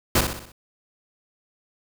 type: noise with echo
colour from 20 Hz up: pink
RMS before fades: -18 dBFS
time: 0.15-0.21 s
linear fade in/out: 5 ms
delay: 62 ms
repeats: 5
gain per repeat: -6 dB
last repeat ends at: 0.52 s
effects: none